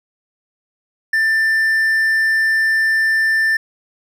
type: tone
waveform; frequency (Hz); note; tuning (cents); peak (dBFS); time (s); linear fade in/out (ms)
triangle; 1780; A6; +20; -11; 1.13-3.57; 5
effects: none